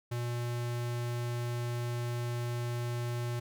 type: tone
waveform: square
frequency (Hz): 120.1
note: B2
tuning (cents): -48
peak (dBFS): -33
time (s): 0.11-3.4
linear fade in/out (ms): 10
effects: none